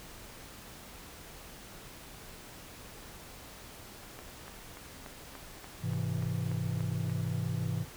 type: click train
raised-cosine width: 0.5 ms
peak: -31 dBFS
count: 11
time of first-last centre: 4.19-7.097 s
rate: 3.44 Hz
type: chord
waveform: triangle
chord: Ab augmented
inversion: none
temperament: equal with one note detuned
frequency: 103.83 / 129.76 / 164.81 Hz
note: Ab2 / C3 / E3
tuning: 0 / -14 / 0 cents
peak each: -33 dBFS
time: 5.81-7.86 s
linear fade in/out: 50 ms
effects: pink hiss -49 dBFS RMS until 7.96 s